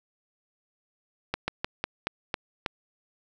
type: slowing click train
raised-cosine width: 0.3 ms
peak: -11 dBFS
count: 7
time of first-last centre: 1.34-2.662 s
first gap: 140 ms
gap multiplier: 1.18
effects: none